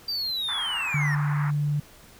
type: linear sweep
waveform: triangle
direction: down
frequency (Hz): 4730 to 1765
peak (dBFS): -25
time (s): 0.08-1.15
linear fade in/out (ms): 5
type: band-pass noise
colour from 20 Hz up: pink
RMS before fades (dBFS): -35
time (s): 0.48-1.51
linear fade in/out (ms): 10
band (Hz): 870 to 2000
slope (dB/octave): 48
type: tone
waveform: sine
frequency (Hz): 146.83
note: D3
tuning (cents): 0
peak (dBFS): -22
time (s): 0.94-1.8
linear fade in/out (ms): 5
effects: pink hiss -51 dBFS RMS until 2.19 s